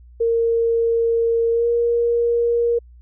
sine tone with pitch glide, 461.5 to 471.2 Hz, A#4 to A#4, -17 to +19 cents, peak -15 dBFS, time 0.2-2.79 s, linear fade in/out 10 ms, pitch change +36 cents, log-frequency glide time 1.51-1.67 s, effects added 60 Hz sine -42 dBFS peak until 3.01 s

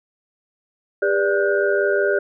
sine tone cluster, 402.2 / 488.6 / 585 / 1451 / 1556 Hz, G4 / B4 / D5 / F#6 / G6, +44 / -19 / -7 / -34 / -13 cents, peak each -19 / -27 / -21 / -24 / -27 dBFS, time 1.02-2.19 s, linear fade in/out 5 ms, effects none

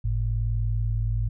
sine tone pair together, 49.21 / 110 Hz, G1 / A2, +7 / 0 cents, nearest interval octave + major second, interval 1393 cents, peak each -25 dBFS, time 0.04-1.29 s, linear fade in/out 10 ms, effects none

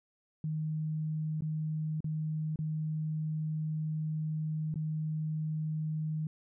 sine tone with dropouts, 155.56 Hz, D#3, in tune, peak -31 dBFS, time 0.44-6.27 s, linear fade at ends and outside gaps 2 ms, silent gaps 1.408-1.421 / 2.005-2.043 / 2.559-2.589 / 4.742-4.757 s, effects none

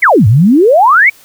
sine exponential two-way sweep, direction down then up, 2349 to 97.9 to 2349 Hz, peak -3 dBFS, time 0.02-1.1 s, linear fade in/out 10 ms, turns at 0.27 s, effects white hiss -42 dBFS RMS until 1.24 s

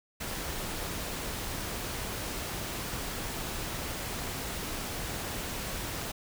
pink noise, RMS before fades -36 dBFS, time 0.2-6.12 s, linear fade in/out 10 ms, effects none

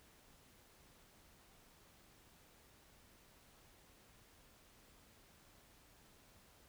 silence, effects pink hiss -66 dBFS RMS until 6.68 s

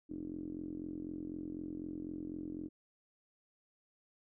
5% pulse tone with low-pass filter, 44 Hz, F1, 14 cents sharp, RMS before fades -43 dBFS, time 0.09-2.69 s, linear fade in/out 20 ms, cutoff 300 Hz, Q 8.3, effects none

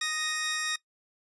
15% pulse tone pair together, 1244.5 / 1864.6 Hz, D#6 / A#6, 0 / 0 cents, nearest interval perfect fifth, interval 700 cents, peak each -29 / -24 dBFS, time 0.01-0.76 s, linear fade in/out 5 ms, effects noise-tail reverb RT60 0.1 s tail -19 dB re dry + resampled to 24000 Hz

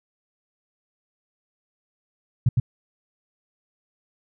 sine tone with echo, 122.6 Hz, B2, 12 cents flat, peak -13 dBFS, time 2.46-2.49 s, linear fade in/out 5 ms, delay 110 ms, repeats 1, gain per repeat -2 dB, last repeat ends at 2.6 s, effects none

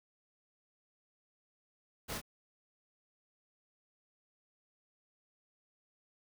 pink noise with echo, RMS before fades -41 dBFS, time 2.08-2.19 s, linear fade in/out 20 ms, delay 26 ms, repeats 1, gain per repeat -3 dB, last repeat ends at 2.216 s, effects none

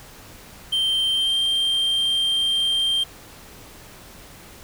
triangle tone with pitch glide, 3136 to 3171 Hz, G7 to G7, 0 to +19 cents, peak -17 dBFS, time 0.72-3.04 s, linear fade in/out 10 ms, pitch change +19 cents, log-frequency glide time 1.12-1.38 s, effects pink hiss -44 dBFS RMS until 4.63 s

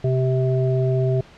harmonic tone, 129.7 Hz, C3, 15 cents flat, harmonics 1 / 3 / 5, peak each -18 / -23 / -27 dBFS, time 0.04-1.21 s, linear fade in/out 5 ms, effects pink hiss -47 dBFS RMS until 1.37 s + low-pass 4000 Hz 12 dB/octave

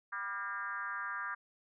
sine tone with frequency modulation, 1403 Hz, F6, 8 cents sharp, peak -36 dBFS, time 0.12-1.35 s, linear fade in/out 10 ms, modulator 211 Hz, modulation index 1.7, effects none

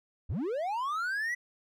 triangle linear sweep, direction up, 51.91 to 1988 Hz, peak -28 dBFS, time 0.29-1.35 s, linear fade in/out 10 ms, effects none

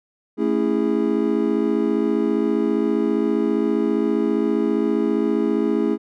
triangle chord, A major seventh, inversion none, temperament just, 220 / 275 / 330 / 412.5 Hz, A3 / C#4 / E4 / G#4, 0 / -14 / +2 / -12 cents, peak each -21 dBFS, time 0.37-5.98 s, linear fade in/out 50 ms, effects none

